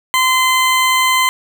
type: tone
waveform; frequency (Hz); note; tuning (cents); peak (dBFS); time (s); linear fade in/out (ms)
20% pulse; 1031; C6; -26; -6; 0.14-1.29; 0
effects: none